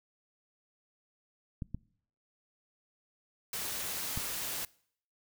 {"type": "clicks", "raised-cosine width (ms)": 5, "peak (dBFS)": -24, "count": 3, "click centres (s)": [1.622, 1.746, 4.175]}
{"type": "noise", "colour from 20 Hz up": "white", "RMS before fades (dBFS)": -37, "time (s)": [3.53, 4.65], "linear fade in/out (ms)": 2}
{"effects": ["noise-tail reverb RT60 0.6 s tail -23 dB re dry"]}